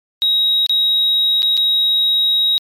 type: tone with dropouts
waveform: sine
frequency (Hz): 3806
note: A#7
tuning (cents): +35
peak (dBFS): -10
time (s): 0.22-2.58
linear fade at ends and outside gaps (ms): 0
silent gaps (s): 0.664-0.695 / 1.421-1.429 / 1.569-1.575
effects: tanh soft clip ceiling -9 dBFS + MP3 96 kbps